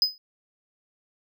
triangle tone with exponential decay, 5020 Hz, D#8, 15 cents sharp, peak -13 dBFS, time 0.02-0.18 s, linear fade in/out 1 ms, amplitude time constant 33 ms, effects none

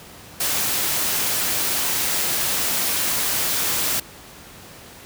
white noise, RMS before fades -22 dBFS, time 0.4-4 s, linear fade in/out 5 ms, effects pink hiss -42 dBFS RMS until 5.05 s + high-pass 60 Hz 12 dB/octave

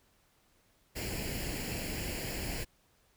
pink noise with comb filter, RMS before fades -37 dBFS, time 0.95-2.65 s, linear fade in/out 20 ms, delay 0.41 ms, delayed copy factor +0.7, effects pink hiss -69 dBFS RMS until 3.16 s

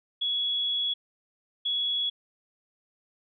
sine tone bursts at uneven times, 3365 Hz, G#7, 22 cents sharp, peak -25 dBFS, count 2, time 0.21-0.94 / 1.65-2.1 s, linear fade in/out 10 ms, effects none

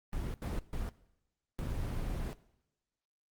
brown noise bursts at uneven times, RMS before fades -36 dBFS, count 4, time 0.13-0.34 / 0.42-0.59 / 0.73-0.89 / 1.59-2.33 s, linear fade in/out 0 ms, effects noise-tail reverb RT60 0.9 s tail -19 dB re dry + Opus 24 kbps

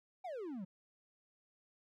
triangle exponential sweep, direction down, 790 to 174.61 Hz, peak -39 dBFS, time 0.24-0.65 s, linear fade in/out 10 ms, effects none

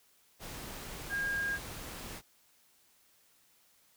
sine tone in noise, 1620 Hz, G#6, 43 cents flat, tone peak -31 dBFS, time 1.09-1.59 s, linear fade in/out 50 ms, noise pink, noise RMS -44 dBFS, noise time 0.39-2.22 s, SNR +10 dB, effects white hiss -67 dBFS RMS until 3.96 s

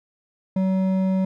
sine tone with hard clipping, 189.1 Hz, F#3, 38 cents sharp, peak -20 dBFS, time 0.56-1.25 s, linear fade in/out 5 ms, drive 8 dB, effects none

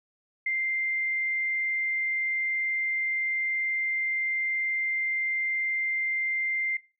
sine tone, 2093 Hz, C7, in tune, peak -25 dBFS, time 0.46-6.77 s, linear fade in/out 5 ms, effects noise-tail reverb RT60 0.3 s tail -19 dB re dry

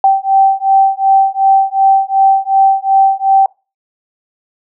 sine beating tone pair, 776 / 778.7 Hz, G5 / G5, -18 / -12 cents, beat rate 2.7 Hz, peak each -10 dBFS, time 0.04-3.46 s, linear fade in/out 2 ms, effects noise-tail reverb RT60 0.3 s tail -25 dB re dry

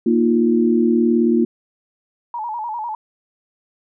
sine chord, Bb suspended fourth, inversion none, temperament just, 233.1 / 310.8 / 349.6 Hz, Bb3 / Eb4 / F4, 0 / -2 / +2 cents, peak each -15 / -21 / -17 dBFS, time 0.06-1.45 s, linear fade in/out 5 ms
sine tone with vibrato, 906 Hz, A#5, 50 cents flat, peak -23 dBFS, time 2.34-2.95 s, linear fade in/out 2 ms, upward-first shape square, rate 10 Hz, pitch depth 87 cents each way
effects none

